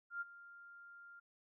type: tone with ADSR envelope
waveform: sine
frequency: 1396.9 Hz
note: F6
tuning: in tune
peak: -37 dBFS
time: 0.1-1.2 s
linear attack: 110 ms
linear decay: 25 ms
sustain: -17 dB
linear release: 10 ms
effects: none